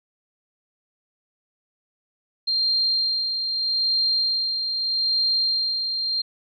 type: tone with tremolo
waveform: sine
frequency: 4186 Hz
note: C8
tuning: in tune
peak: -18 dBFS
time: 2.47-6.22 s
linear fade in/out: 10 ms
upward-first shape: sine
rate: 0.8 Hz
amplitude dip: 45%
effects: none